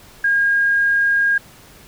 sine tone, 1624 Hz, G#6, 39 cents flat, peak -13 dBFS, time 0.24-1.38 s, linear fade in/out 5 ms, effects pink hiss -45 dBFS RMS until 1.87 s

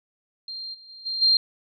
sine tone with level steps, 4186 Hz, C8, in tune, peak -32 / -45 / -41 / -26 / -15 dBFS, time 0.48-1.37 s, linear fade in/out 2 ms, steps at 0.73 / 0.88 / 1.05 / 1.21 s, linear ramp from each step 20 ms, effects none

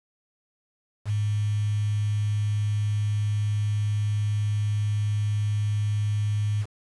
sine tone with quantisation, 104.6 Hz, G#2, 13 cents sharp, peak -22 dBFS, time 1.05-6.66 s, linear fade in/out 50 ms, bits 7, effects resampled to 24000 Hz

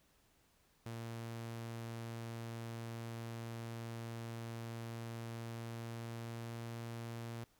sawtooth tone with pitch glide, 115.4 to 116.14 Hz, A#2 to A#2, -17 to -6 cents, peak -39 dBFS, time 0.86-7.44 s, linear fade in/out 0 ms, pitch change +11 cents, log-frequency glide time 5.34-6.64 s, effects pink hiss -72 dBFS RMS until 7.59 s

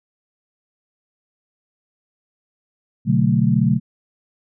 sine chord, B minor seventh, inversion none, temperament equal with one note detuned, 123.47 / 144.31 / 185 / 220 Hz, B2 / D3 / F#3 / A3, 0 / -30 / 0 / 0 cents, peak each -19 dBFS, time 3.05-3.8 s, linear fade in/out 50 ms, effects none

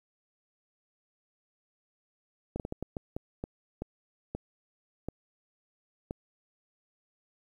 slowing click train, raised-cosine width 2 ms, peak -21 dBFS, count 12, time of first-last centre 2.56-6.109 s, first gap 38 ms, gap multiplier 1.39, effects 10-bit

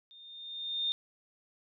sine tone with level ramp, 3639 Hz, A#7, 42 cents flat, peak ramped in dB -52 to -27 dBFS, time 0.11-0.92 s, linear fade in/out 0 ms, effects none

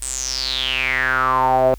sawtooth tone with band-pass filter sweep, 130 Hz, C3, 11 cents flat, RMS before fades -19 dBFS, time 0.02-1.74 s, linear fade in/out 0 ms, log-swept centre 8700 to 570 Hz, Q 8.2, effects added 50 Hz sine -34 dBFS peak until 1.78 s + white hiss -51 dBFS RMS until 1.78 s

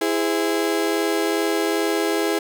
35% pulse chord, E augmented, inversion none, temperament just, 329.6 / 412 / 515 Hz, E4 / G#4 / B#4, 0 / -14 / -28 cents, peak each -21 / -21 / -27 dBFS, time 0.01-2.39 s, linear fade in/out 5 ms, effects none

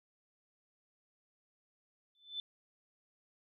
sine tone with exponential growth, 3520 Hz, A7, in tune, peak -34 dBFS, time 2.15-2.4 s, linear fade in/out 1 ms, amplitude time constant 53 ms, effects none

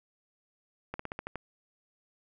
slowing click train, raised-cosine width 0.5 ms, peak -21 dBFS, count 7, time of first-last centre 0.94-1.357 s, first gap 54 ms, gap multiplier 1.1, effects none

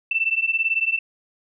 sine beating tone pair, 2660 / 2678 Hz, E7 / E7, +15 / +27 cents, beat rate 18 Hz, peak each -22 dBFS, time 0.11-0.99 s, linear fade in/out 5 ms, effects none

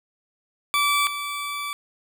20% pulse tone pair in turn, 1157 / 1157 Hz, D6 / D6, -26 / -26 cents, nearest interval unison, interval 0 cents, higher neither, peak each -14 / -23 dBFS, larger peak first, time 0.74-1.07 / 1.07-1.73 s, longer second, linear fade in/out 0 ms, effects none

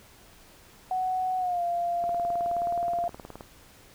sine tone with pitch glide, 743 to 693.2 Hz, F#5 to F5, +7 to -13 cents, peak -25 dBFS, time 0.91-3.08 s, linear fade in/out 2 ms, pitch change -120 cents, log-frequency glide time 1.38-1.62 s
click train, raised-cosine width 1 ms, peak -26 dBFS, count 27, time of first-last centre 2.04-3.408 s, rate 19 Hz
effects pink hiss -54 dBFS RMS until 3.94 s

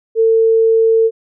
sine tone, 450 Hz, A4, 39 cents sharp, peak -8 dBFS, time 0.15-1.11 s, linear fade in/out 50 ms, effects none

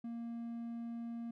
triangle tone, 233.1 Hz, A#3, in tune, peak -38 dBFS, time 0.04-1.31 s, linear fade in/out 5 ms, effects none

